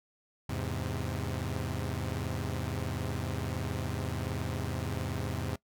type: chord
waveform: sawtooth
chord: E augmented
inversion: none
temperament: equal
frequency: 82.41 / 103.83 / 130.81 Hz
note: E2 / G#2 / B#2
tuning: 0 / 0 / 0 cents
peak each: -33 dBFS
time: 0.49-5.56 s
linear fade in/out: 5 ms
effects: noise-tail reverb RT60 0.1 s tail -21 dB re dry